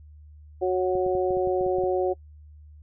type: harmonic tone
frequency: 184 Hz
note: F#3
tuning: 9 cents flat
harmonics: 2 / 3 / 4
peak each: -23 / -27 / -29 dBFS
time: 0.61-2.14 s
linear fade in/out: 20 ms
type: clicks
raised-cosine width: 5 ms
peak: -27 dBFS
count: 10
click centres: 0.954 / 1.064 / 1.152 / 1.307 / 1.37 / 1.473 / 1.61 / 1.664 / 1.785 / 1.838 s
effects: noise-tail reverb RT60 0.1 s tail -24 dB re dry + added 75 Hz sine -45 dBFS peak until 2.82 s